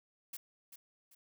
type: noise with echo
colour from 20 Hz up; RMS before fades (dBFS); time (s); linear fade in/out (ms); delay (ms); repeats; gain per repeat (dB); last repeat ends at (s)
blue; -44; 0.33-0.37; 5; 390; 2; -9; 1.15
effects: none